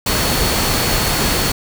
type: tone in noise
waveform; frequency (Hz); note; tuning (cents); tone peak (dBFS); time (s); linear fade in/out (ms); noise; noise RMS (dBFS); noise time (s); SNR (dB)
sine; 4400; C#8; -14; -25; 0.06-1.52; 5; pink; -17; 0.06-1.52; -11
effects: none